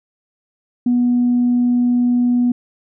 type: tone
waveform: sine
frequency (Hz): 244.2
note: B3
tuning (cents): -19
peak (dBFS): -11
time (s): 0.86-2.52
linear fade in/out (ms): 5
effects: tanh soft clip ceiling -8 dBFS